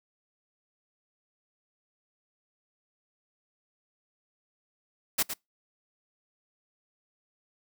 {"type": "noise with echo", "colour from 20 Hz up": "white", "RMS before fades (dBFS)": -25, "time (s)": [5.18, 5.23], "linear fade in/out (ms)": 10, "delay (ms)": 110, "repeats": 1, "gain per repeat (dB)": -9, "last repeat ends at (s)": 5.34, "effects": ["noise-tail reverb RT60 0.2 s tail -26 dB re dry"]}